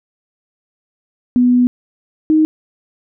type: tone pair in turn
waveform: sine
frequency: 246.9 / 312 Hz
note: B3 / D#4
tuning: 0 / +5 cents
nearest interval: major third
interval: 405 cents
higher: second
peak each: -8 dBFS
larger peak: neither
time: 1.36-1.67 / 2.3-2.45 s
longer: first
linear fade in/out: 0 ms
effects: none